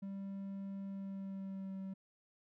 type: tone with pitch glide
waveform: triangle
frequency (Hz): 196 to 191.97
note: G3 to G3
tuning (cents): 0 to -36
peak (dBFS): -39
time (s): 0.02-1.94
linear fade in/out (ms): 10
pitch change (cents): -36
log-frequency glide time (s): 0.86-1.76
effects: none